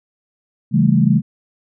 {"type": "chord", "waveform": "sine", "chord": "A dominant seventh", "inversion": "first", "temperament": "just", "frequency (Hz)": [137.5, 165, 198, 220], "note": ["C#3", "E3", "G3", "A3"], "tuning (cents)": [-14, 2, 18, 0], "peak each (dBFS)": -16, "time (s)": [0.71, 1.22], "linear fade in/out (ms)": 50, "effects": []}